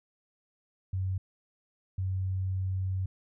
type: tone pair in turn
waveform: sine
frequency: 94.2 / 94.2 Hz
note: F#2 / F#2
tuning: +32 / +32 cents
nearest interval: unison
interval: 0 cents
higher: neither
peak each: -28 dBFS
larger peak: neither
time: 0.93-1.18 / 1.98-3.06 s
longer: second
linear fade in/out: 5 ms
effects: none